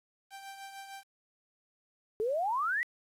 sawtooth tone with tremolo, 784 Hz, G5, in tune, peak -38 dBFS, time 0.3-1.04 s, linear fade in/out 50 ms, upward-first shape triangle, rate 6.6 Hz, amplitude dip 55%
sine exponential sweep, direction up, 415.3 to 2003 Hz, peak -28 dBFS, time 2.2-2.83 s, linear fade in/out 0 ms
effects resampled to 32000 Hz + 10-bit

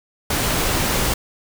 pink noise, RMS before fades -20 dBFS, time 0.3-1.14 s, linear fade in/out 5 ms, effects none

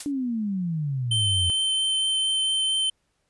blue noise with exponential decay, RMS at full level -27 dBFS, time 0-0.12 s, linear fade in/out 5 ms, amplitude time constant 26 ms
sine exponential sweep, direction down, 293.7 to 83.5 Hz, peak -24 dBFS, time 0.06-1.5 s, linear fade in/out 0 ms
square tone with vibrato, 3094 Hz, G7, 23 cents flat, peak -22 dBFS, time 1.11-2.9 s, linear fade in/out 5 ms, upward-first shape triangle, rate 4.4 Hz, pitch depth 9 cents each way
effects pink hiss -72 dBFS RMS until 3.29 s + resampled to 24000 Hz

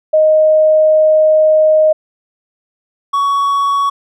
sine / triangle tone pair in turn, 622.3 / 1121 Hz, D#5 / C#6, 0 / +19 cents, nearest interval minor seventh, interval 1019 cents, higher second, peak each -6 / -9 dBFS, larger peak first, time 0.13-1.93 / 3.13-3.9 s, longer first, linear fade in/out 10 ms, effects none

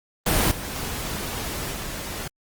pink noise with level steps, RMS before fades -20 / -32 / -30 / -32 dBFS, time 0.26-2.28 s, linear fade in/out 5 ms, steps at 0.51 / 0.75 / 1.72 s, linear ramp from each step 5 ms, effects Opus 24 kbps

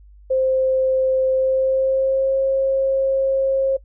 sine tone with pitch glide, 523.3 to 537.1 Hz, C5 to C5, 0 to +45 cents, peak -15 dBFS, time 0.3-3.77 s, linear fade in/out 10 ms, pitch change +45 cents, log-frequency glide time 1.33-2.38 s, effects noise-tail reverb RT60 0.1 s tail -23 dB re dry + added 50 Hz sine -43 dBFS peak until 3.84 s

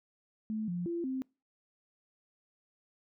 sine tone with pitch steps, 217.2 / 175.6 / 341.1 / 261.8 Hz, A3 / F3 / F4 / C4, -22 / +10 / -41 / +1 cents, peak -32 dBFS, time 0.5-1.22 s, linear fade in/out 0 ms, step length 180 ms, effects noise-tail reverb RT60 0.3 s tail -26 dB re dry

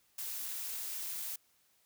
blue noise, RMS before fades -40 dBFS, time 0.18-1.36 s, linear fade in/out 5 ms, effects white hiss -71 dBFS RMS until 1.85 s

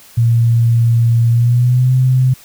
sine tone with pitch glide, 116.54 to 128.56 Hz, A#2 to C3, 0 to -30 cents, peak -8 dBFS, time 0.17-2.34 s, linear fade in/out 10 ms, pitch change +170 cents, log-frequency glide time 1.29-1.93 s, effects white hiss -42 dBFS RMS until 2.44 s

